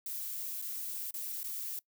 violet noise with dropouts, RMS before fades -39 dBFS, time 0.06-1.79 s, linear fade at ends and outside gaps 2 ms, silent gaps 0.617-0.622 / 1.109-1.14 / 1.432-1.441 s, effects noise-tail reverb RT60 0.1 s tail -22 dB re dry

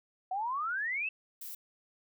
sine exponential sweep, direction up, 728 to 2700 Hz, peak -31 dBFS, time 0.31-1.09 s, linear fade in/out 5 ms
violet noise, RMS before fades -43 dBFS, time 1.41-1.55 s, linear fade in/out 5 ms
effects none

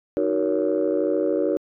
sine chord, D# minor seventh, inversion none, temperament just, 311.1 / 373.4 / 466.7 / 560 Hz, D#4 / F#4 / A#4 / C#5, 0 / +16 / +2 / +18 cents, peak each -24 dBFS, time 0.17-1.57 s, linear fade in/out 0 ms, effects tanh soft clip ceiling -12 dBFS

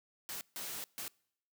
white noise bursts at uneven times, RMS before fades -42 dBFS, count 3, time 0.29-0.41 / 0.56-0.84 / 0.98-1.08 s, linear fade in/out 0 ms, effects noise-tail reverb RT60 0.7 s tail -26 dB re dry + high-pass 100 Hz 12 dB/octave

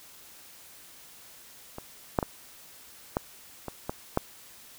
clicks, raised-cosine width 1 ms, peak -23 / -8 / -14 / -11 / -20 / -16 / -9 dBFS, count 7, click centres 1.784 / 2.188 / 2.228 / 3.169 / 3.683 / 3.895 / 4.174 s, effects white hiss -51 dBFS RMS until 4.78 s

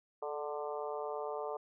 harmonic tone with a mistuned harmonic, 148.5 Hz, D3, 20 cents sharp, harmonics 3 / 4 / 5 / 6 / 7 / 8, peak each -40 / -42 / -44 / -46 / -47 / -48 dBFS, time 0.22-1.57 s, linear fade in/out 5 ms, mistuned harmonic 3, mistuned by -34 cents, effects none

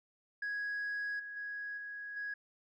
sine tone with level steps, 1661.2 Hz, G#6, in tune, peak -33 / -42 / -38 / -41 / -36 dBFS, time 0.42-2.34 s, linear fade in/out 5 ms, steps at 1.19 / 1.36 / 1.77 / 2.16 s, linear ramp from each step 10 ms, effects tanh soft clip ceiling -33 dBFS

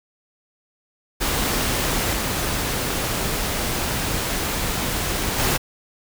pink noise with level steps, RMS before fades -22 / -24 / -20 dBFS, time 1.2-5.58 s, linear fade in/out 20 ms, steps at 2.13 / 5.38 s, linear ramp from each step 5 ms, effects none

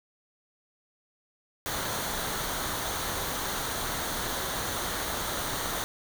pink noise with comb filter, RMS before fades -32 dBFS, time 1.66-5.84 s, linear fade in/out 0 ms, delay 0.39 ms, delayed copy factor -0.5, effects none

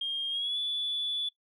sine tone with pitch glide, 3221 to 3452 Hz, G7 to A7, +46 to -34 cents, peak -28 dBFS, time 0.01-1.29 s, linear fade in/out 5 ms, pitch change +120 cents, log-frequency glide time 0.3-0.58 s, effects noise-tail reverb RT60 0.1 s tail -19 dB re dry + tanh soft clip ceiling -24 dBFS

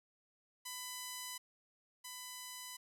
5% pulse tone pair in turn, 1000 / 1000 Hz, B5 / B5, +21 / +21 cents, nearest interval unison, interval 0 cents, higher neither, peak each -31 / -34 dBFS, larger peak first, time 0.65-1.38 / 2.04-2.77 s, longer neither, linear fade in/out 10 ms, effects none

